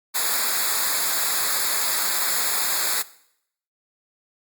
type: noise with comb filter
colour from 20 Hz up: white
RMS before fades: -23 dBFS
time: 0.14-3.03 s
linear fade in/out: 20 ms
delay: 0.34 ms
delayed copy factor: -0.95
effects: noise-tail reverb RT60 0.7 s tail -18 dB re dry + Opus 48 kbps